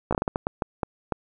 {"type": "slowing click train", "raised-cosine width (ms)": 1, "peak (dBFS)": -10, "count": 11, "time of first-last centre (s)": [0.11, 1.123], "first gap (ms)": 16, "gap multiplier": 1.38, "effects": []}